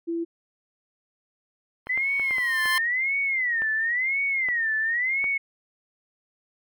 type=tone; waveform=sine; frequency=335.4 Hz; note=E4; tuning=30 cents sharp; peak=-25 dBFS; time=0.07-0.25 s; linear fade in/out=20 ms
type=tone with exponential growth; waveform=15% pulse; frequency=1046.5 Hz; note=C6; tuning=in tune; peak=-15 dBFS; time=1.86-2.78 s; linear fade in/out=1 ms; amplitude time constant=200 ms
type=clicks; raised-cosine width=0.5 ms; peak=-21 dBFS; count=9; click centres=1.87 / 1.976 / 2.197 / 2.309 / 2.383 / 2.657 / 3.62 / 4.487 / 5.242 s
type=tone with vibrato; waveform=sine; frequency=1975.5 Hz; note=B6; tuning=in tune; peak=-22 dBFS; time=1.89-5.38 s; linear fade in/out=10 ms; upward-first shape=sine; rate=0.96 Hz; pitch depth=210 cents each way
effects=none